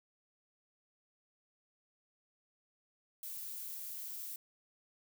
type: noise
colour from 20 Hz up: violet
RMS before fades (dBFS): -44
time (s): 3.23-4.36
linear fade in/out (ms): 2
effects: none